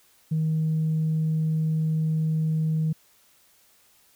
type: tone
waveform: sine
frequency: 157.9 Hz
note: D#3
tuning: 26 cents sharp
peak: -20 dBFS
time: 0.31-2.93 s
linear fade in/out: 10 ms
effects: tanh soft clip ceiling -18 dBFS + white hiss -60 dBFS RMS until 4.15 s